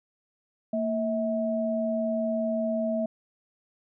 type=tone pair together; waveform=sine; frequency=228.8 / 646 Hz; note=A#3 / E5; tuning=-32 / -35 cents; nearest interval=octave + tritone; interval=1797 cents; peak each=-28 / -27 dBFS; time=0.73-3.06 s; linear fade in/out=5 ms; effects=none